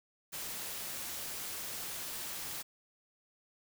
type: noise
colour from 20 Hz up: white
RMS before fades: -41 dBFS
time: 0.32-2.63 s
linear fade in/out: 20 ms
effects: none